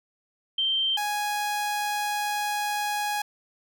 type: tone pair in turn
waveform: sine / sawtooth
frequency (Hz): 3136 / 830.6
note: G7 / G#5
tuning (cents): 0 / 0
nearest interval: octave + major seventh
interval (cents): 2300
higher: first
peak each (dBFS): -22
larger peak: neither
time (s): 0.58-0.97 / 0.97-3.22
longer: second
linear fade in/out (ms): 5
effects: none